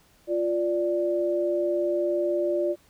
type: tone pair together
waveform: sine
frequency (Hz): 349.2 / 587.3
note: F4 / D5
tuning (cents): 0 / 0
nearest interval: major sixth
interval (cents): 900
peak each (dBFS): -25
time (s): 0.27-2.76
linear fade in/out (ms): 50
effects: pink hiss -60 dBFS RMS until 2.89 s